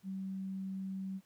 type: tone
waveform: sine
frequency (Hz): 191.4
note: G3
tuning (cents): -41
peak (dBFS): -37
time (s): 0.03-1.21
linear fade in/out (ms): 50
effects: pink hiss -70 dBFS RMS until 1.25 s + high-pass 80 Hz 12 dB/octave